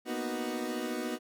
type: chord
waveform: 30% pulse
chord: B major seventh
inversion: third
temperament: equal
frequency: 233.1 / 246.9 / 311.1 / 370 Hz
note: A#3 / B3 / D#4 / F#4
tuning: 0 / 0 / 0 / 0 cents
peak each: -39 / -34 / -36 / -36 dBFS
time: 0.05-1.19 s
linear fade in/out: 50 ms
effects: none